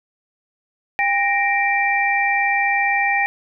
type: tone cluster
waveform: sine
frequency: 801 / 1864 / 2350 Hz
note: G5 / A#6 / D7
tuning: +37 / -1 / +1 cents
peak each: -20 dBFS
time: 0.99-3.26 s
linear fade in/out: 0 ms
effects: none